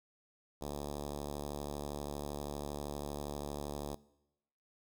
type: tone with notch filter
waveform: 5% pulse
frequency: 72.6 Hz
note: D2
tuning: 19 cents flat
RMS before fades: -41 dBFS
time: 0.61-3.95 s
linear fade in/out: 5 ms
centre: 2100 Hz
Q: 0.67
effects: noise-tail reverb RT60 0.9 s tail -21 dB re dry